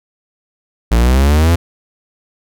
45% pulse exponential sweep, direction up, 55 to 87.31 Hz, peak -8 dBFS, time 0.91-1.56 s, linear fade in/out 10 ms, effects none

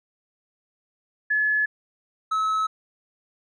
sine / triangle tone pair in turn, 1711 / 1292.6 Hz, A6 / E6, -49 / -34 cents, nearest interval perfect fourth, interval 485 cents, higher first, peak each -19 dBFS, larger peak neither, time 1.3-1.66 / 2.31-2.67 s, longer neither, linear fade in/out 10 ms, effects resampled to 22050 Hz

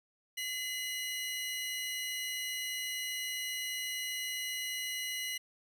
sawtooth tone pair together, 2033 / 2909 Hz, B6 / F#7, +50 / -30 cents, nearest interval tritone, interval 620 cents, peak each -35 / -35 dBFS, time 0.37-5.38 s, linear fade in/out 10 ms, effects none

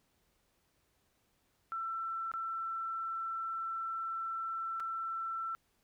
sine tone with dropouts, 1339 Hz, E6, 27 cents sharp, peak -35 dBFS, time 1.72-5.55 s, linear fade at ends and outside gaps 0 ms, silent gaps 2.316-2.338 / 4.799-4.803 s, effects pink hiss -75 dBFS RMS until 5.83 s

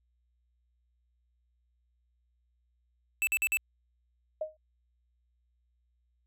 square tone bursts, 2637 Hz, E7, in tune, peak -26 dBFS, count 4, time 3.22-3.571 s, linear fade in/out 0 ms, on 51 ms, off 49 ms
sine tone with exponential decay, 622.3 Hz, D#5, in tune, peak -27 dBFS, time 4.41-4.57 s, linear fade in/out 5 ms, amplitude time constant 33 ms
effects added 60 Hz sine -70 dBFS peak until 6.26 s

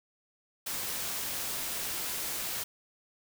white noise, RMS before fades -35 dBFS, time 0.66-2.64 s, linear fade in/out 10 ms, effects none

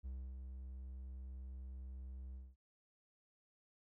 triangle tone with ADSR envelope, 64.6 Hz, C2, 21 cents flat, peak -40 dBFS, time 0.03-2.56 s, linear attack 28 ms, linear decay 290 ms, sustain -4 dB, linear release 210 ms, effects none

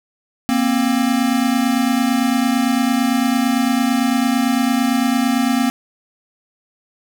square tone pair together, 235.9 / 264.8 Hz, A#3 / C4, +21 / +21 cents, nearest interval major second, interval 200 cents, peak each -18 dBFS, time 0.49-5.7 s, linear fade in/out 0 ms, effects none

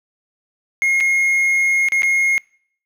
triangle tone with dropouts, 2149 Hz, C7, 46 cents sharp, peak -12 dBFS, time 0.82-2.38 s, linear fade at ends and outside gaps 0 ms, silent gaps 1.003-1.007 / 1.886-1.921 / 2.021-2.032 s, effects noise-tail reverb RT60 0.6 s tail -25 dB re dry

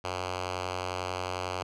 5% pulse tone with notch filter, 91.1 Hz, F#2, 26 cents flat, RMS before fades -34 dBFS, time 0.04-1.63 s, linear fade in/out 5 ms, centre 210 Hz, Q 0.53, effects low-pass 6000 Hz 12 dB/octave

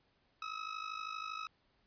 sawtooth tone with amplitude modulation, 1283 Hz, E6, 47 cents flat, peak -33 dBFS, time 0.42-1.47 s, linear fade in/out 2 ms, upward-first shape sine, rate 52.6 Hz, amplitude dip 75%, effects pink hiss -74 dBFS RMS until 1.86 s + resampled to 11025 Hz

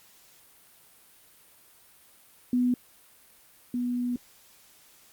sine tone pair in turn, 247.5 / 244.9 Hz, B3 / B3, +4 / -14 cents, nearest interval unison, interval 18 cents, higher first, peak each -21 / -26 dBFS, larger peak first, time 2.53-2.74 / 3.74-4.16 s, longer second, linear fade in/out 2 ms, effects white hiss -57 dBFS RMS until 5.12 s + Opus 48 kbps

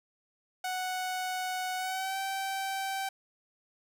sawtooth tone with pitch glide, 740 to 775 Hz, F#5 to G5, 0 to -20 cents, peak -28 dBFS, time 0.64-3.09 s, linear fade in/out 5 ms, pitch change +80 cents, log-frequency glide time 1.77-2.18 s, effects none

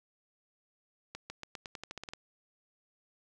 accelerating click train, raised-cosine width 0.2 ms, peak -24 dBFS, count 12, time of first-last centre 1.15-2.135 s, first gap 150 ms, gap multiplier 0.89, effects none

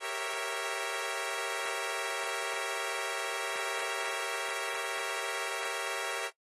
10% pulse chord, G diminished seventh, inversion none, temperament equal with one note detuned, 392 / 466.2 / 551.5 / 659.3 Hz, G4 / Bb4 / Db5 / Fb5, 0 / 0 / -9 / 0 cents, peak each -33 / -30 / -31 / -31 dBFS, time 0-6.31 s, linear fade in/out 50 ms, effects noise-tail reverb RT60 0.1 s tail -19 dB re dry + AAC 32 kbps

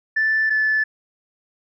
sine tone pair in turn, 1760 / 1740.8 Hz, A6 / A6, 0 / -19 cents, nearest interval unison, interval 19 cents, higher first, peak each -15 dBFS, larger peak neither, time 0.16-0.5 / 0.5-0.84 s, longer neither, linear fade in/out 10 ms, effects tanh soft clip ceiling -12 dBFS

